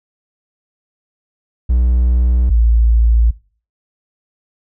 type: tone pair in turn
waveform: triangle / sine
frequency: 61 / 56.88 Hz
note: B1 / A#1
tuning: -21 / -42 cents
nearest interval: minor second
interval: 121 cents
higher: first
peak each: -8 dBFS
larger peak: neither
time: 1.69-2.5 / 2.5-3.31 s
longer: neither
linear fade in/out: 10 ms
effects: noise-tail reverb RT60 0.4 s tail -20 dB re dry